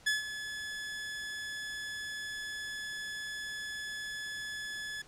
sawtooth tone with ADSR envelope, 1713 Hz, A6, 47 cents flat, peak -22 dBFS, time 0.06-5.02 s, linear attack 12 ms, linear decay 150 ms, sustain -12 dB, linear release 5 ms, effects pink hiss -58 dBFS RMS until 5.07 s + low-pass 9000 Hz 12 dB/octave

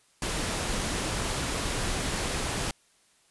pink noise, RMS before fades -30 dBFS, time 0.22-2.71 s, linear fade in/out 2 ms, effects white hiss -64 dBFS RMS until 3.3 s + resampled to 24000 Hz

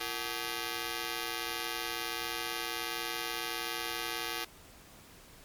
5% pulse ring-modulated tone, 402.7 Hz, G4, 47 cents sharp, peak -20 dBFS, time 0-4.45 s, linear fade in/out 10 ms, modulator 60.7 Hz, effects pink hiss -55 dBFS RMS until 5.44 s + MP3 96 kbps

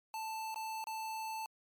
square tone with dropouts, 882 Hz, A5, 4 cents sharp, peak -39 dBFS, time 0.14-1.46 s, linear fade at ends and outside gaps 1 ms, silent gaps 0.544-0.559 / 0.841-0.87 s, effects MP3 96 kbps

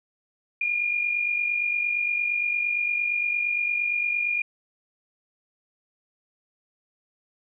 sine tone with amplitude modulation, 2422 Hz, D#7, 47 cents flat, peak -20 dBFS, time 0.61-4.42 s, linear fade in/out 5 ms, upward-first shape sine, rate 48.7 Hz, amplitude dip 55%, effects none

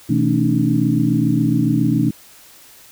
sine tone cluster, 125.5 / 162.6 / 221.8 / 276.9 / 304.1 Hz, B2 / E3 / A3 / C#4 / D#4, +28 / -23 / +14 / -2 / -40 cents, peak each -20 dBFS, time 0.09-2.11 s, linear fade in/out 10 ms, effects white hiss -45 dBFS RMS until 2.91 s

